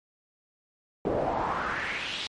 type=noise with band-pass filter sweep; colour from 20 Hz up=brown; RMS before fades=-30 dBFS; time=1.05-2.27 s; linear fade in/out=2 ms; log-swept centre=480 to 3900 Hz; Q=3; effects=MP3 48 kbps